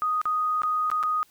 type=tone with dropouts; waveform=sine; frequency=1244.5 Hz; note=D#6; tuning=in tune; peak=-22 dBFS; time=0.02-1.23 s; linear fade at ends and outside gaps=0 ms; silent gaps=0.215-0.255 / 0.619-0.634 / 0.901-0.915 / 1.029-1.035 s; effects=white hiss -60 dBFS RMS until 1.3 s